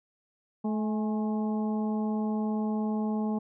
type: harmonic tone with a mistuned harmonic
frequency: 215.7 Hz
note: A3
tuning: 34 cents flat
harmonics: 1 / 2 / 3 / 4 / 5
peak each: -27 / -37 / -42 / -39 / -47 dBFS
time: 0.64-3.39 s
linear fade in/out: 10 ms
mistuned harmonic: 4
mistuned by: -50 cents
effects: none